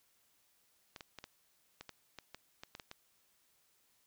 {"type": "clicks", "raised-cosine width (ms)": 0.2, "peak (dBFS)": -29, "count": 12, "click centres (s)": [0.962, 1.008, 1.187, 1.241, 1.81, 1.893, 2.187, 2.346, 2.635, 2.751, 2.798, 2.914], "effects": ["white hiss -73 dBFS RMS until 4.06 s"]}